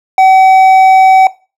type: tone with hard clipping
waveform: triangle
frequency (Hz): 760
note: F#5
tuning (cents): +46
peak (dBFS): -4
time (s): 0.18-1.27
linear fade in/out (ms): 2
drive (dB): 9
effects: noise-tail reverb RT60 0.3 s tail -18 dB re dry